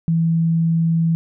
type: tone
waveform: sine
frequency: 164.81 Hz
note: E3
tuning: in tune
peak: -14 dBFS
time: 0.08-1.15 s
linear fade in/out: 0 ms
effects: none